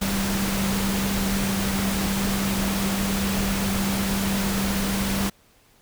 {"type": "tone in noise", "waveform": "sine", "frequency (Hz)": 196, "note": "G3", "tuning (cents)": 0, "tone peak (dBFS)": -24, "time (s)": [0.01, 5.3], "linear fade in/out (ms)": 10, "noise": "pink", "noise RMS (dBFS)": -27, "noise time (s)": [0.01, 5.3], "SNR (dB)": 0, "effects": ["pink hiss -58 dBFS RMS until 5.81 s"]}